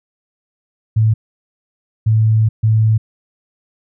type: tone bursts at uneven times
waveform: sine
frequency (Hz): 110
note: A2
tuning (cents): 0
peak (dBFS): -9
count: 3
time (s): 0.96-1.14 / 2.06-2.49 / 2.63-2.98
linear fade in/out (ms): 10
effects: none